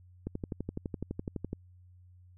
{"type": "click train", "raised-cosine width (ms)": 3, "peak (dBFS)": -22, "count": 16, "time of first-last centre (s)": [0.27, 1.531], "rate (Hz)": 11.9, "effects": ["added 90 Hz sine -54 dBFS peak until 2.37 s"]}